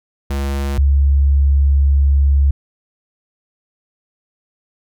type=tone pair in turn; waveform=square / sine; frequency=69.3 / 69.74 Hz; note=C#2 / C#2; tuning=0 / +11 cents; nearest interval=unison; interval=11 cents; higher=second; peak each=-18 / -9 dBFS; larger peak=second; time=0.3-0.78 / 0.78-2.51 s; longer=second; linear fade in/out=5 ms; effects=none